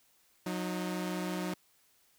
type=tone pair together; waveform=sawtooth; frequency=182 / 309.8 Hz; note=F#3 / D#4; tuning=-28 / -7 cents; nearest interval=major sixth; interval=921 cents; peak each=-31 / -34 dBFS; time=0.46-1.54 s; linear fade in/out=5 ms; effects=white hiss -68 dBFS RMS until 2.18 s